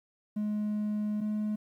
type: tone pair in turn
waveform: triangle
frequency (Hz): 210.5 / 212.1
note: G#3 / G#3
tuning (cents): +24 / +37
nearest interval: unison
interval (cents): 13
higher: second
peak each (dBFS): -26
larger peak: neither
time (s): 0.36-1.21 / 1.21-1.56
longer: first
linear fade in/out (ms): 10
effects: tanh soft clip ceiling -22 dBFS + 11-bit